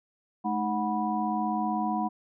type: tone cluster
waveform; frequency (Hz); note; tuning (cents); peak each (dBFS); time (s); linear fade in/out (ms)
sine; 214.5 / 309.9 / 737 / 981; A3 / D#4 / F#5 / B5; -44 / -7 / -7 / -12; -30 / -34 / -30 / -32; 0.44-2.09; 20
effects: none